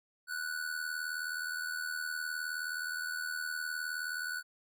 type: tone with amplitude modulation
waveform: square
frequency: 1480 Hz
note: F#6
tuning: in tune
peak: -33 dBFS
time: 0.27-4.43 s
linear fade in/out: 50 ms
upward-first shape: sine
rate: 79.3 Hz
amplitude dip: 65%
effects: none